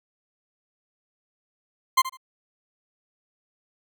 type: tone with echo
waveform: 40% pulse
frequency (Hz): 1046.5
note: C6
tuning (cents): 0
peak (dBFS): -14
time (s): 1.97-2.02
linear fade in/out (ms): 10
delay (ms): 76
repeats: 2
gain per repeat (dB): -14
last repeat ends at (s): 2.172
effects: none